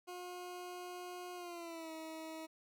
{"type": "tone with pitch glide", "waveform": "20% pulse", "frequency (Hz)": [358.5, 319.4], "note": ["F4", "D#4"], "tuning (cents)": [45, 45], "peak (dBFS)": -40, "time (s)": [0.07, 2.47], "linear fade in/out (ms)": 20, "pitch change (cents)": -200, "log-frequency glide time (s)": [1.35, 1.92], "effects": []}